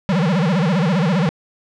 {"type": "tone with vibrato", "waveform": "square", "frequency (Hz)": 174.61, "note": "F3", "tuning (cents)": 0, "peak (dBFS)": -15, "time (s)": [0.09, 1.29], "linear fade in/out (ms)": 0, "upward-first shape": "sine", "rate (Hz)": 15, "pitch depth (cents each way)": 250, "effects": ["low-pass 4000 Hz 12 dB/octave"]}